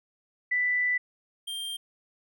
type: tone pair in turn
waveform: sine / square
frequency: 1983 / 3182 Hz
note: B6 / G7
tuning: +7 / +25 cents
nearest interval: minor sixth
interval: 818 cents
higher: second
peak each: -23 / -33 dBFS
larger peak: first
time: 0.51-0.98 / 1.47-1.77 s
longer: first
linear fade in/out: 10 ms
effects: none